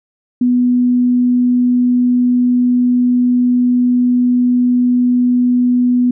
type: tone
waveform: sine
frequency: 246.8 Hz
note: B3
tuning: 1 cent flat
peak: -9 dBFS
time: 0.41-6.11 s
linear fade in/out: 5 ms
effects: none